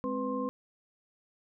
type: tone cluster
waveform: sine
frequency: 210.3 / 262.9 / 498.6 / 1056 Hz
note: G#3 / C4 / B4 / C6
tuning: +22 / +8 / +16 / +16 cents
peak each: -38 / -34 / -35 / -37 dBFS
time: 0.04-0.49 s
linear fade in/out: 0 ms
effects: none